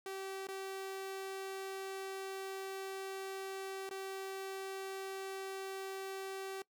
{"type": "tone with dropouts", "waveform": "sawtooth", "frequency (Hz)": 385.8, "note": "G4", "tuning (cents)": -28, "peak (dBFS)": -37, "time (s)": [0.06, 6.62], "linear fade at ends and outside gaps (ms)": 2, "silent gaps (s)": [[0.47, 0.486], [3.892, 3.91]], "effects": ["noise-tail reverb RT60 0.1 s tail -21 dB re dry"]}